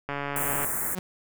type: click train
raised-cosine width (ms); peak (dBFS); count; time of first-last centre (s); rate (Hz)
0.5; -16; 80; 0.09-0.646; 142
type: band-stop noise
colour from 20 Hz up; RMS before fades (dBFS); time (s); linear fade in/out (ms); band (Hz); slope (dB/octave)
white; -29; 0.36-0.95; 2; 2000 to 7500; 48
type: tone with exponential growth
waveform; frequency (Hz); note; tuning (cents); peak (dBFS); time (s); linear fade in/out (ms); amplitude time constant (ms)
sawtooth; 183.9; F#3; -10; -23; 0.9-0.99; 2; 18
effects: none